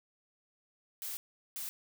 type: noise bursts at uneven times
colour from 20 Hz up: blue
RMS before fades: -40 dBFS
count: 2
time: 1.02-1.17 / 1.56-1.69 s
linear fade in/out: 0 ms
effects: none